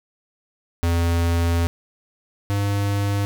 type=tone pair in turn; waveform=square; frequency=84.8 / 100.84 Hz; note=E2 / G2; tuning=+50 / +49 cents; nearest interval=minor third; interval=299 cents; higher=second; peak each=-18 / -20 dBFS; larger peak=first; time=0.83-1.67 / 2.5-3.25 s; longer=first; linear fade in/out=0 ms; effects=none